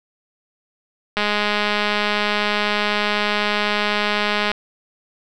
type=click train; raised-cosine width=0.3 ms; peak=-4 dBFS; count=697; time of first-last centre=1.17-4.516 s; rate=208 Hz; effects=none